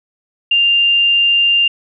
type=tone; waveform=sine; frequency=2794 Hz; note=F7; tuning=in tune; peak=-9 dBFS; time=0.51-1.68 s; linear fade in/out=5 ms; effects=none